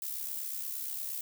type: noise with amplitude modulation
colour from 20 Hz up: violet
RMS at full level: -35 dBFS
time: 0.02-1.21 s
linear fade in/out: 2 ms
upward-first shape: sine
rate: 68.5 Hz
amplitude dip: 55%
effects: none